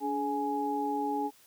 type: tone cluster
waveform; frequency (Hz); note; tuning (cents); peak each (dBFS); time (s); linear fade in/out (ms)
sine; 286.6 / 422.7 / 835; D4 / G#4 / G#5; -42 / +31 / +9; -33 / -36 / -31; 0-1.31; 50
effects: white hiss -60 dBFS RMS until 1.46 s + high-pass 80 Hz 12 dB/octave